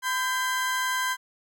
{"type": "tone pair together", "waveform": "35% pulse", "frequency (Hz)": [1015.3, 1578], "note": ["B5", "G6"], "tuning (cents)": [48, 11], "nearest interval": "minor sixth", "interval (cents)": 763, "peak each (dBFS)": -26, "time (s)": [0.02, 1.17], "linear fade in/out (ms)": 50, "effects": []}